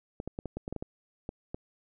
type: clicks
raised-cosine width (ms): 2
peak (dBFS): -22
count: 11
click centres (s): 0.201 / 0.276 / 0.389 / 0.457 / 0.57 / 0.679 / 0.726 / 0.763 / 0.825 / 1.291 / 1.545
effects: none